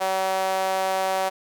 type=tone with high-pass filter; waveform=sawtooth; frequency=189.9 Hz; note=F#3; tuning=45 cents sharp; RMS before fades=-24 dBFS; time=0-1.3 s; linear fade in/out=20 ms; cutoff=670 Hz; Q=3.9; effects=none